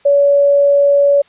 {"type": "tone", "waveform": "sine", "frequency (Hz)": 567, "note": "C#5", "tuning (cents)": 39, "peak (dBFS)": -7, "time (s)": [0.05, 1.22], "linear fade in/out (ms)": 10, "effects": ["white hiss -51 dBFS RMS until 1.28 s", "resampled to 8000 Hz"]}